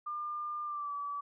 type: tone with pitch glide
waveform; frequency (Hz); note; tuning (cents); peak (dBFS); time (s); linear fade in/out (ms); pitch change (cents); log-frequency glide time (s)
sine; 1200 to 1149.1; D6 to D6; +37 to -38; -35; 0.06-1.21; 10; -75; 0.64-0.93
effects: none